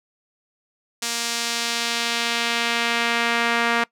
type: tone with band-pass filter sweep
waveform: sawtooth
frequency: 234.1 Hz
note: A#3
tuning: 8 cents sharp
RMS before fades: -23 dBFS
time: 1.02-3.84 s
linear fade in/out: 5 ms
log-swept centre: 6300 to 1700 Hz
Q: 1
effects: noise-tail reverb RT60 0.1 s tail -22 dB re dry